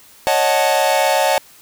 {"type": "chord", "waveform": "45% pulse", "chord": "D# half-diminished seventh", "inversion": "third", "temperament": "equal", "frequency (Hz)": [554.4, 622.3, 740, 880], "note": ["C#5", "D#5", "F#5", "A5"], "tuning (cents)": [0, 0, 0, 0], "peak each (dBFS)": -19, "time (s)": [0.27, 1.38], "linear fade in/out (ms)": 0, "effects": ["white hiss -46 dBFS RMS until 1.61 s"]}